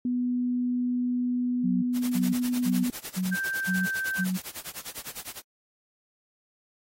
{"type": "tone", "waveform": "sine", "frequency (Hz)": 246.9, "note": "B3", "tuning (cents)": 0, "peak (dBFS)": -24, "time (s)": [0.05, 2.9], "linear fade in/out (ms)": 2}
{"type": "tone bursts", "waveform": "sine", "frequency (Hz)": 185, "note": "F#3", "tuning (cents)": 0, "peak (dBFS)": -25, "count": 6, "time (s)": [1.63, 4.38], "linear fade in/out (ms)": 20, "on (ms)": 200, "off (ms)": 310}
{"type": "noise with tremolo", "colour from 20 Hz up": "white", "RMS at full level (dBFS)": -36, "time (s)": [1.93, 5.42], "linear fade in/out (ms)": 50, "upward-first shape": "sine", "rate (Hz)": 9.9, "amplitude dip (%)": 95}
{"type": "tone with pitch glide", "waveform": "sine", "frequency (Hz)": [1568, 1555.4], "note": ["G6", "G6"], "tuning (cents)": [0, -14], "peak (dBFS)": -27, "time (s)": [3.31, 4.25], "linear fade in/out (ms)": 20, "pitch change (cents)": -14, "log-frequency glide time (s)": [3.52, 4.03]}
{"effects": ["AAC 48 kbps"]}